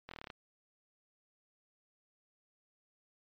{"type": "slowing click train", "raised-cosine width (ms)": 0.3, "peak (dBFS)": -28, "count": 9, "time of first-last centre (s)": [0.09, 0.302], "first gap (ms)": 23, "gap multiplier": 1.04, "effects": ["low-pass 5000 Hz 12 dB/octave", "MP3 64 kbps"]}